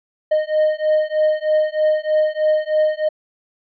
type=beating tone pair; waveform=triangle; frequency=615 / 618.2 Hz; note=D#5 / D#5; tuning=-20 / -11 cents; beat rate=3.2 Hz; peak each=-16 / -16 dBFS; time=0.31-3.09 s; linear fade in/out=10 ms; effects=resampled to 11025 Hz